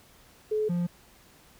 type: tone pair in turn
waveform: sine / triangle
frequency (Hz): 428.7 / 174.61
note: A4 / F3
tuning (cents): -45 / 0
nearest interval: octave + major third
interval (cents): 1555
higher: first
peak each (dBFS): -24 / -23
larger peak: second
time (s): 0.51-0.69 / 0.69-0.87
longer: neither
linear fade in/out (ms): 10
effects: pink hiss -57 dBFS RMS until 1.59 s